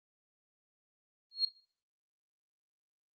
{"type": "tone with exponential growth", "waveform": "sine", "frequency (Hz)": 4277, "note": "C8", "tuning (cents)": 37, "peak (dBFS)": -23, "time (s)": [1.31, 1.45], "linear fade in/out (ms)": 5, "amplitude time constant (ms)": 29, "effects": ["noise-tail reverb RT60 0.4 s tail -17 dB re dry", "Opus 24 kbps"]}